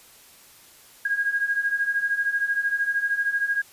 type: beating tone pair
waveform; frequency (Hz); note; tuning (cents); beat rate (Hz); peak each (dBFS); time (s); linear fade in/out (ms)
sine; 1625 / 1638; G#6 / G#6; -38 / -24; 13; -27 / -23; 1.05-3.62; 5
effects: white hiss -51 dBFS RMS until 3.72 s + resampled to 32000 Hz